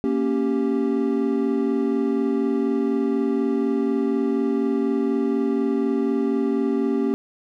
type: chord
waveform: triangle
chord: G diminished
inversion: first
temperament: equal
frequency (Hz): 233.1 / 277.2 / 392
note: Bb3 / Db4 / G4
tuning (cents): 0 / 0 / 0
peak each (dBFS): -22 / -21 / -22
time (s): 0.04-7.14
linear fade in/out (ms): 0
effects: none